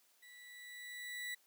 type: tone with level ramp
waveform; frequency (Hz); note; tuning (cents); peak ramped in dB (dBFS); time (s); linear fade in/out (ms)
35% pulse; 1962; B6; -12; -55 to -38; 0.22-1.35; 10
effects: white hiss -71 dBFS RMS until 1.46 s + high-pass 300 Hz 12 dB/octave